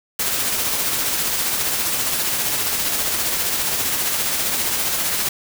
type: noise with tremolo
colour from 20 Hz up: white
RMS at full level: -20 dBFS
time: 0.19-5.29 s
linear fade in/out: 5 ms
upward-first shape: sine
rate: 15 Hz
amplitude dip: 30%
effects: none